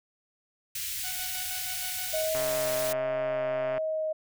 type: band-stop noise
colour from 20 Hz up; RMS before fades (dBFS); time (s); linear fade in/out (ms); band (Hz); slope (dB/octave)
white; -34; 0.75-2.93; 5; 110 to 1900; 24
type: tone with tremolo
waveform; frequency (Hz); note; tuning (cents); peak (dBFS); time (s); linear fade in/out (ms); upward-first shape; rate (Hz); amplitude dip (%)
10% pulse; 740; F#5; 0; -30; 1.03-2.3; 20; square; 6.3; 45
type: tone with vibrato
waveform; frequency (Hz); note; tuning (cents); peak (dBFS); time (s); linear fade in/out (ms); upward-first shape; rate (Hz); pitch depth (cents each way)
sine; 630; D#5; +21; -27; 2.13-4.13; 10; triangle; 1.4; 12
type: click train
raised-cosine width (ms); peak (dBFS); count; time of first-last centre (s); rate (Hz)
0.5; -22; 194; 2.35-3.78; 135
effects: none